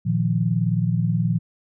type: chord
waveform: sine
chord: Bb suspended fourth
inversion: none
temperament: equal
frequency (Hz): 116.54 / 155.56 / 174.61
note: Bb2 / Eb3 / F3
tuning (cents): 0 / 0 / 0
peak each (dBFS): -22 / -24 / -22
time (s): 0.05-1.39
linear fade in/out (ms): 20
effects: none